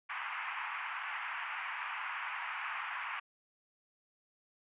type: band-pass noise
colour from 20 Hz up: pink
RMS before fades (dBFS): -40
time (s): 0.09-3.2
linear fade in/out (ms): 10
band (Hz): 880 to 2700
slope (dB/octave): 48
effects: resampled to 8000 Hz